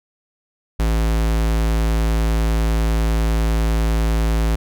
square tone, 55 Hz, A1, in tune, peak -16 dBFS, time 0.79-4.56 s, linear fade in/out 10 ms, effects none

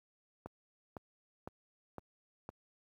click train, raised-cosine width 1 ms, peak -29 dBFS, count 5, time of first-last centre 0.46-2.49 s, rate 1.97 Hz, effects high-pass 60 Hz 12 dB/octave + 11-bit

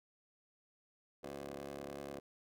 15% pulse ring-modulated tone, 70.2 Hz, C#2, 22 cents sharp, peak -35 dBFS, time 1.23-2.2 s, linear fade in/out 10 ms, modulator 438 Hz, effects none

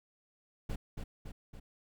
brown noise with echo, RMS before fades -35 dBFS, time 0.69-0.76 s, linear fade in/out 10 ms, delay 280 ms, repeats 3, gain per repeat -4 dB, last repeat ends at 1.6 s, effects none

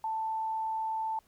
sine tone, 884 Hz, A5, 8 cents sharp, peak -30 dBFS, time 0.04-1.19 s, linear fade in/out 2 ms, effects pink hiss -67 dBFS RMS until 1.27 s

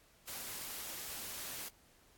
white noise, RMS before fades -44 dBFS, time 0.27-1.69 s, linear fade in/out 10 ms, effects pink hiss -66 dBFS RMS until 2.17 s + AAC 64 kbps

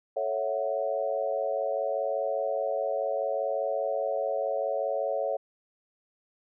sine chord, F# minor seventh, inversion first, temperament equal, 440 / 554.4 / 659.3 / 740 Hz, A4 / C#5 / E5 / F#5, 0 / 0 / 0 / 0 cents, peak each -35 / -29 / -32 / -35 dBFS, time 0.16-5.37 s, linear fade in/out 10 ms, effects none

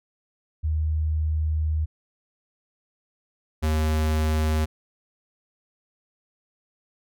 sine / square tone pair in turn, 77.78 / 77.78 Hz, D#2 / D#2, 0 / 0 cents, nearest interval unison, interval 0 cents, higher neither, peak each -21 dBFS, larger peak neither, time 0.63-1.86 / 3.62-4.66 s, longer first, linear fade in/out 20 ms, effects none

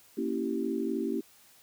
sine chord, A# diminished seventh, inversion none, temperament equal with one note detuned, 233.1 / 277.2 / 329.6 / 388.4 Hz, A#3 / C#4 / E4 / G4, 0 / 0 / 0 / -16 cents, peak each -34 dBFS, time 0.17-1.21 s, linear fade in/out 10 ms, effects white hiss -59 dBFS RMS until 1.62 s + high-pass 60 Hz 12 dB/octave

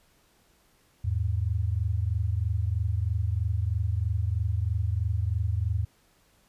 sine tone pair together, 82.2 / 105.31 Hz, E2 / G#2, -4 / +25 cents, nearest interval major third, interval 429 cents, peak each -27 dBFS, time 1.04-5.85 s, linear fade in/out 10 ms, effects pink hiss -64 dBFS RMS until 6.48 s + resampled to 32000 Hz

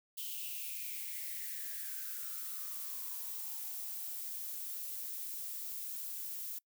violet noise with high-pass filter sweep, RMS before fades -42 dBFS, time 0.17-6.59 s, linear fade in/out 10 ms, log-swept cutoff 3100 to 260 Hz, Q 6.6, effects noise-tail reverb RT60 0.1 s tail -25 dB re dry

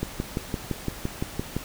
click train, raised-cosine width 3 ms, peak -13 dBFS, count 10, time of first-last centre 0.03-1.566 s, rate 5.86 Hz, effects pink hiss -40 dBFS RMS until 1.64 s

